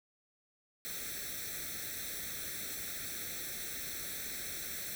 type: noise with comb filter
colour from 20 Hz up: white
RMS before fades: -41 dBFS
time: 0.85-4.95 s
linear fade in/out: 0 ms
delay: 0.51 ms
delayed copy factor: +0.85
effects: none